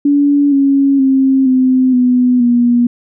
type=tone with pitch steps; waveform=sine; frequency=286.1 / 276.4 / 266.9 / 257.8 / 249.1 / 240.6 Hz; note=D4 / C#4 / C4 / C4 / B3 / B3; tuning=-45 / -5 / +35 / -26 / +15 / -45 cents; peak=-7 dBFS; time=0.05-2.87 s; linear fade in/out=5 ms; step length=470 ms; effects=none